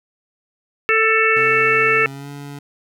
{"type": "harmonic tone", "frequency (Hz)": 443, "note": "A4", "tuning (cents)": 12, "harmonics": [1, 3, 4, 5, 6], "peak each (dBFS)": [-19, -19, -19, -19, -19], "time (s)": [0.89, 2.06], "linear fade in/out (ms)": 0}
{"type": "tone with pitch glide", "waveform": "25% pulse", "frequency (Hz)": [130.81, 142.65], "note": ["C3", "C#3"], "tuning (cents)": [0, 50], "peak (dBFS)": -27, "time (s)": [1.36, 2.59], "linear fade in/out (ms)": 5, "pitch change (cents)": 150, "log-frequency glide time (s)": [1.9, 2.29]}
{"effects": []}